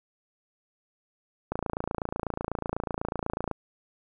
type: click train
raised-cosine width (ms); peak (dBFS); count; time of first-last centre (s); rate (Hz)
1; -15; 57; 1.52-3.513; 28.1
effects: none